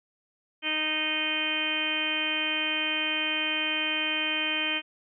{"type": "harmonic tone", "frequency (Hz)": 310, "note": "D#4", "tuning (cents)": -6, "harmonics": [1, 2, 3, 4, 5, 6, 7, 8, 9, 10], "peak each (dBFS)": [-37, -40, -42, -42, -38, -37, -36, -30, -39, -30], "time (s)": [0.62, 4.82], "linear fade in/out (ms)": 50, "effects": []}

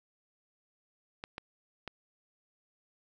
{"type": "clicks", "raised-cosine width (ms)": 0.3, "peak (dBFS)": -23, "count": 3, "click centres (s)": [1.239, 1.381, 1.877], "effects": []}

